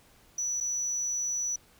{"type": "tone with dropouts", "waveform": "sine", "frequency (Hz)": 5920, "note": "F#8", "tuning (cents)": 0, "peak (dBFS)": -26, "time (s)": [0.38, 1.56], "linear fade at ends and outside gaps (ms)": 5, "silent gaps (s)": [0.603, 0.608], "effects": ["tanh soft clip ceiling -27 dBFS", "pink hiss -60 dBFS RMS until 1.79 s"]}